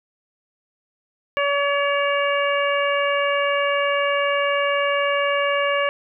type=harmonic tone with a mistuned harmonic; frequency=568 Hz; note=C#5; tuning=42 cents sharp; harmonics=1 / 2 / 3 / 4 / 5; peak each=-21 / -24 / -26 / -27 / -28 dBFS; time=1.37-5.89 s; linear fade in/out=0 ms; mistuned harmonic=5; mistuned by=-22 cents; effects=none